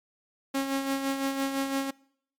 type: tone with tremolo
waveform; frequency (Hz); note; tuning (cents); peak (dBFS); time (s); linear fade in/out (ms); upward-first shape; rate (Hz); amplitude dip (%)
sawtooth; 272.1; C#4; -32; -21; 0.54-1.91; 10; sine; 5.9; 50
effects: noise-tail reverb RT60 0.6 s tail -23 dB re dry + MP3 96 kbps